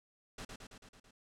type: noise with echo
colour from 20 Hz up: pink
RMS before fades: -45 dBFS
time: 0.38-0.45 s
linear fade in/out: 5 ms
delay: 110 ms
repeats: 6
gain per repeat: -3 dB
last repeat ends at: 1.11 s
effects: low-pass 8000 Hz 12 dB/octave